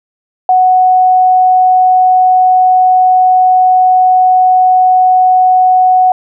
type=tone; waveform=sine; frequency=740 Hz; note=F#5; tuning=in tune; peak=-4 dBFS; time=0.49-6.12 s; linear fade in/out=2 ms; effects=none